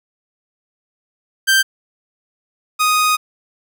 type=tone pair in turn; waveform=sawtooth; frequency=1568 / 1244.8 Hz; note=G6 / D#6; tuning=0 / 0 cents; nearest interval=major third; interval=400 cents; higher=first; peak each=-7 / -9 dBFS; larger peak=first; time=1.47-1.63 / 2.79-3.17 s; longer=second; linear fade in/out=20 ms; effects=none